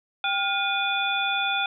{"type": "tone cluster", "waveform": "sine", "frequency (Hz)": [788, 1419, 2460, 3469], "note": ["G5", "F6", "D#7", "A7"], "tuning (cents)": [9, 27, -20, -25], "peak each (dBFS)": -28, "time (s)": [0.24, 1.66], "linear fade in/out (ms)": 2, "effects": []}